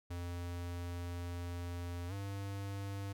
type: tone with pitch glide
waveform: square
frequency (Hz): 87.31 to 99.14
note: F2 to G2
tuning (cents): 0 to +20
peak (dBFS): -40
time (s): 0.1-3.13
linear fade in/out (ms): 10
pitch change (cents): +220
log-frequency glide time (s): 2.08-2.13
effects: none